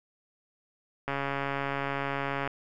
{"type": "click train", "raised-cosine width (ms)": 0.5, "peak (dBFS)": -16, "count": 195, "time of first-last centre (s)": [1.08, 2.476], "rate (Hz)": 139, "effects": []}